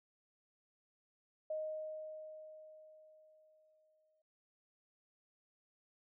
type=tone with exponential decay; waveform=sine; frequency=622.3 Hz; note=D#5; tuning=in tune; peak=-36 dBFS; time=1.5-4.22 s; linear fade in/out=5 ms; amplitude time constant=590 ms; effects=none